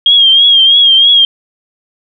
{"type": "tone with vibrato", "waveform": "sine", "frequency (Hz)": 3241, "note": "G#7", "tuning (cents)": -43, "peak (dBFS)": -3, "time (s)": [0.06, 1.25], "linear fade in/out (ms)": 2, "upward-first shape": "triangle", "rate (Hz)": 3.1, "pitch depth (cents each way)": 68, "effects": []}